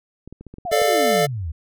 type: clicks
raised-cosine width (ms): 3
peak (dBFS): -25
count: 9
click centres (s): 0.276 / 0.326 / 0.41 / 0.467 / 0.54 / 0.584 / 0.652 / 0.717 / 0.818
type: exponential sweep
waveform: sine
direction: down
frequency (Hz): 760 to 72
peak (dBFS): -24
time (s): 0.65-1.52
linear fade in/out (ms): 10
type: chord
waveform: square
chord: D minor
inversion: second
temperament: equal with one note detuned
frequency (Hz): 440 / 594.2 / 698.5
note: A4 / D5 / F5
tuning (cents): 0 / +20 / 0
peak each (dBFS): -21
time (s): 0.71-1.27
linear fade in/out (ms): 20
effects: none